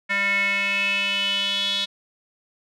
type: tone with band-pass filter sweep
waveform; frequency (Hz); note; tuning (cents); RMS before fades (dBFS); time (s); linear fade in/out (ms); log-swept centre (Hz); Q
square; 199.2; G3; +28; -23; 0.09-1.86; 20; 2000 to 3600; 7.5
effects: none